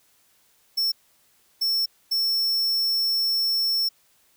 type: tone bursts at uneven times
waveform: square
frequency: 5400 Hz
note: E8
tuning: 41 cents sharp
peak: -21 dBFS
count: 3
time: 0.77-0.92 / 1.61-1.86 / 2.11-3.89 s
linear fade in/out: 10 ms
effects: white hiss -62 dBFS RMS until 4.36 s